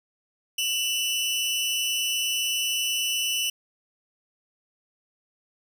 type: tone pair together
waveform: sawtooth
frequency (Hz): 2705 / 2956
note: E7 / F#7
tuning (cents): +44 / -2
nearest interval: major second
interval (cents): 154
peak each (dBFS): -27 / -22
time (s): 0.58-3.5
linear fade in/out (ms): 5
effects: none